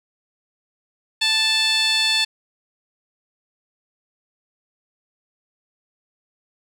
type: tone with band-pass filter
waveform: 15% pulse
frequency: 880 Hz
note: A5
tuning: in tune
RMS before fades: -19 dBFS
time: 1.21-2.25 s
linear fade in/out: 10 ms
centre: 4400 Hz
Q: 2.4
effects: none